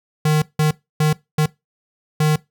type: tone bursts at uneven times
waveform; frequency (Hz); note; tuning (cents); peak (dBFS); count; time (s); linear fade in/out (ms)
square; 153.3; D#3; -25; -14; 5; 0.25-0.42 / 0.59-0.71 / 1-1.13 / 1.38-1.46 / 2.2-2.36; 5
effects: noise-tail reverb RT60 0.2 s tail -21 dB re dry